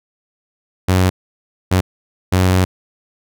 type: tone bursts at uneven times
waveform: sawtooth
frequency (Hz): 92.5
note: F#2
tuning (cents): 0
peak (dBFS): -7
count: 3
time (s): 0.88-1.1 / 1.71-1.81 / 2.32-2.65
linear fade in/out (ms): 10
effects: none